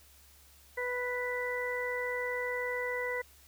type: harmonic tone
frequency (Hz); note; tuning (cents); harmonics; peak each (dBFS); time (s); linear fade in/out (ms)
494.1; B4; +1; 1 / 2 / 3 / 4; -35 / -41 / -44 / -35; 0.77-3.22; 10
effects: added 69 Hz sine -61 dBFS peak until 3.47 s + white hiss -60 dBFS RMS until 3.47 s